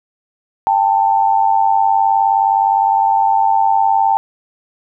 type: tone pair together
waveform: sine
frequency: 791.5 / 891 Hz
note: G5 / A5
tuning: +17 / +22 cents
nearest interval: major second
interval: 205 cents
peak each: -13 dBFS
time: 0.67-4.17 s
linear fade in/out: 0 ms
effects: none

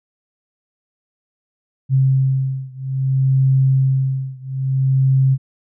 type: beating tone pair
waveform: sine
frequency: 133 / 133.6 Hz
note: C3 / C3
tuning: +29 / +36 cents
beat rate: 0.6 Hz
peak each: -16 / -17 dBFS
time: 1.89-5.38 s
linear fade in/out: 50 ms
effects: none

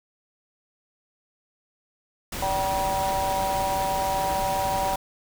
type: noise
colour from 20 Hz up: pink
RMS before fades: -32 dBFS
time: 2.32-4.96 s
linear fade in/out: 5 ms
type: harmonic tone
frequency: 192.4 Hz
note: G3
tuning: 32 cents flat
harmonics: 3 / 4 / 5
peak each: -30 / -26 / -28 dBFS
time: 2.42-4.96 s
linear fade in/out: 5 ms
effects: none

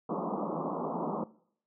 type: band-pass noise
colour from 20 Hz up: pink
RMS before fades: -34 dBFS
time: 0.09-1.24 s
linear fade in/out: 5 ms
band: 160 to 1200 Hz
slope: 96 dB/octave
effects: noise-tail reverb RT60 0.6 s tail -20 dB re dry

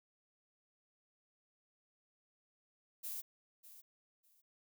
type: noise with echo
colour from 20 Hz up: violet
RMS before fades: -43 dBFS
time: 3.03-3.22 s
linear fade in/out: 20 ms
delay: 600 ms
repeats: 2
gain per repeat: -14 dB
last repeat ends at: 4.42 s
effects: none

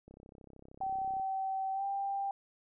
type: click train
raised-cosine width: 2 ms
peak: -40 dBFS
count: 38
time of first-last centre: 0.08-1.198 s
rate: 33.1 Hz
type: tone with pitch glide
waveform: sine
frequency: 769 to 791.1 Hz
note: G5 to G5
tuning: -33 to +16 cents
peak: -32 dBFS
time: 0.81-2.31 s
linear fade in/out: 2 ms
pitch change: +49 cents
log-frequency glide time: 1.73-1.84 s
effects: none

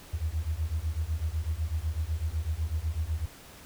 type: beating tone pair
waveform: sine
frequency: 75.3 / 83.3 Hz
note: D2 / E2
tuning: +44 / +19 cents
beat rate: 8 Hz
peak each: -31 dBFS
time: 0.13-3.26 s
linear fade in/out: 10 ms
effects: pink hiss -50 dBFS RMS until 3.65 s

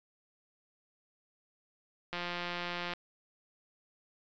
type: click train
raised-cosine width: 0.3 ms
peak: -21 dBFS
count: 142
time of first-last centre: 2.13-2.936 s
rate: 175 Hz
effects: resampled to 16000 Hz

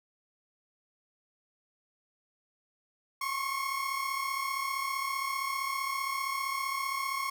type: tone pair together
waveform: 30% pulse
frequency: 1073.4 / 1108.7 Hz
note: C6 / C#6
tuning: +44 / 0 cents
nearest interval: minor second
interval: 56 cents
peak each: -31 / -32 dBFS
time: 3.21-7.3 s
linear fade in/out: 5 ms
effects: none

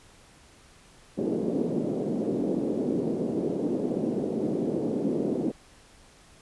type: band-pass noise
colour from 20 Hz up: pink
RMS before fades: -28 dBFS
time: 1.17-5.52 s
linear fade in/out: 20 ms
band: 200 to 460 Hz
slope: 24 dB/octave
effects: pink hiss -55 dBFS RMS until 6.41 s + resampled to 24000 Hz

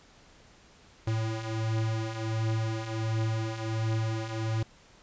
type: beating tone pair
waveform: square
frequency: 110.3 / 111.7 Hz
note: A2 / A2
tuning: +5 / +27 cents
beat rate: 1.4 Hz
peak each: -35 / -30 dBFS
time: 1.07-4.63 s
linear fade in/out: 5 ms
effects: pink hiss -57 dBFS RMS until 5.02 s + resampled to 16000 Hz

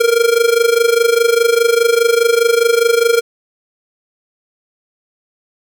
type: tone with amplitude modulation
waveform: square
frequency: 466.2 Hz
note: A#4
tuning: in tune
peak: -7 dBFS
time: 0-3.21 s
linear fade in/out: 10 ms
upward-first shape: sine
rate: 24.9 Hz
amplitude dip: 80%
effects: none

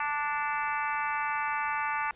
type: harmonic tone with a mistuned harmonic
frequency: 293.7 Hz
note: D4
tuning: in tune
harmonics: 3 / 4 / 5 / 6 / 7 / 8 / 9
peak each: -32 / -34 / -36 / -38 / -39 / -40 / -41 dBFS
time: 0-2.11 s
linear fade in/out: 2 ms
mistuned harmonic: 8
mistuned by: -38 cents
effects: pink hiss -58 dBFS RMS until 2.15 s + resampled to 8000 Hz

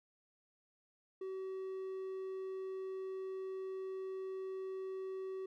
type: tone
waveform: triangle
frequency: 380 Hz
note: F#4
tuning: 46 cents sharp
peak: -38 dBFS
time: 1.21-5.46 s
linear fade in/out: 5 ms
effects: none

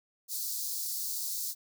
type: high-pass noise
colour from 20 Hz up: white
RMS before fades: -35 dBFS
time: 0.28-1.55 s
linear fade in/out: 50 ms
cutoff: 4200 Hz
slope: 48 dB/octave
effects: none

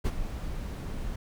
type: noise with ADSR envelope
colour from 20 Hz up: brown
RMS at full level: -23 dBFS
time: 0.04-1.16 s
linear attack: 22 ms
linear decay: 44 ms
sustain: -11 dB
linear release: 5 ms
effects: none

